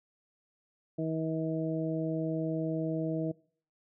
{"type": "harmonic tone", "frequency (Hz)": 160, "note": "D#3", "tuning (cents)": 49, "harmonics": [1, 2, 3, 4], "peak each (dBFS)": [-34, -33, -39, -38], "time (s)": [0.98, 3.32], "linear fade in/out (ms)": 10, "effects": ["noise-tail reverb RT60 0.5 s tail -22 dB re dry"]}